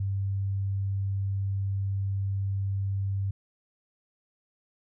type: tone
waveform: sine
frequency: 98 Hz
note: G2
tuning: in tune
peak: -26 dBFS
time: 0-3.31 s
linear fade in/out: 5 ms
effects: none